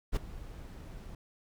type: noise with ADSR envelope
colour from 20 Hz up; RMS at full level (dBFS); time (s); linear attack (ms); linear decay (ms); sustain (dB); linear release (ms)
brown; -26; 0.12-1.15; 43; 12; -19; 3
effects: none